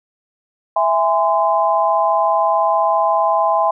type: chord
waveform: sine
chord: E augmented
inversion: none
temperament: just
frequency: 659.3 / 824.1 / 1030.1 Hz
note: E5 / G#5 / B#5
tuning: 0 / -14 / -27 cents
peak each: -17 dBFS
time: 0.76-3.71 s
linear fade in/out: 5 ms
effects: none